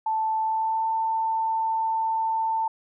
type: tone with pitch glide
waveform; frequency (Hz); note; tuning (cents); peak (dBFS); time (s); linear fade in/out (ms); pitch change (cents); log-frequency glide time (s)
sine; 880 to 892.8; A5 to A5; 0 to +25; -22; 0.06-2.68; 5; +25; 0.41-0.88
effects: none